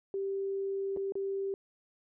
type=tone with dropouts; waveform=sine; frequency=391.5 Hz; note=G4; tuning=2 cents flat; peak=-31 dBFS; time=0.14-1.54 s; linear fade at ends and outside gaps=1 ms; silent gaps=0.964-0.971 / 1.122-1.154 s; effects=none

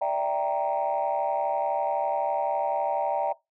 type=chord; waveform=sine; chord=E half-diminished seventh; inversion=third; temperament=equal; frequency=587.3 / 659.3 / 784 / 932.3 Hz; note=D5 / E5 / G5 / Bb5; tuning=0 / 0 / 0 / 0 cents; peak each=-28 / -29 / -27 / -29 dBFS; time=0.01-3.33 s; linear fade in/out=10 ms; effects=noise-tail reverb RT60 0.2 s tail -21 dB re dry + tanh soft clip ceiling -17 dBFS

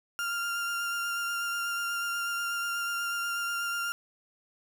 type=tone with vibrato; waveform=35% pulse; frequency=1394 Hz; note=F6; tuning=4 cents flat; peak=-28 dBFS; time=0.19-3.92 s; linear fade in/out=0 ms; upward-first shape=sine; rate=8.2 Hz; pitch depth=13 cents each way; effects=none

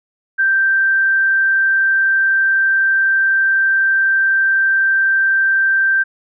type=tone; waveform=sine; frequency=1568 Hz; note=G6; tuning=in tune; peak=-11 dBFS; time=0.38-6.04 s; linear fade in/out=20 ms; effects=none

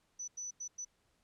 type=tone bursts at uneven times; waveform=sine; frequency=5970 Hz; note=F#8; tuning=15 cents sharp; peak=-39 dBFS; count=4; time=0.19-0.28 / 0.37-0.51 / 0.6-0.68 / 0.78-0.85 s; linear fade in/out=10 ms; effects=pink hiss -75 dBFS RMS until 1.23 s + low-pass 10000 Hz 12 dB/octave

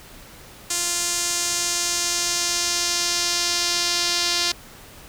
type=tone with band-pass filter sweep; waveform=sawtooth; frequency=348.1 Hz; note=F4; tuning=6 cents flat; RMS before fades=-23 dBFS; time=0.7-4.52 s; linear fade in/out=5 ms; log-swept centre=7400 to 4800 Hz; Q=2; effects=pink hiss -44 dBFS RMS until 5.08 s

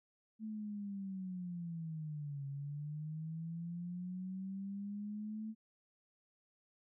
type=linear two-way sweep; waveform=sine; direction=down then up; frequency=220.4 to 138 to 220.4 Hz; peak=-40 dBFS; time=0.39-5.55 s; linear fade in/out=50 ms; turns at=2.46 s; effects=none

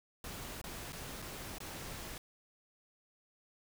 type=noise with dropouts; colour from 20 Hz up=pink; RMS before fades=-45 dBFS; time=0.24-2.18 s; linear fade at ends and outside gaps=2 ms; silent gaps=0.615-0.64 / 0.923-0.929 / 1.22-1.223 / 1.584-1.603 s; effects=none

